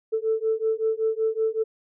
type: beating tone pair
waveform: sine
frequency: 440 / 445.3 Hz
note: A4 / A4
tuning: 0 / +21 cents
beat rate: 5.3 Hz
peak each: -24 dBFS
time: 0.12-1.64 s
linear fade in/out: 20 ms
effects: tanh soft clip ceiling -14 dBFS